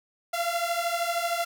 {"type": "beating tone pair", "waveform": "sawtooth", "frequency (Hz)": [679, 692], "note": ["F5", "F5"], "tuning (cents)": [-49, -16], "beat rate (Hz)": 13, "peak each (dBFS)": -25, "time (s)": [0.33, 1.45], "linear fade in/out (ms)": 10, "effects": []}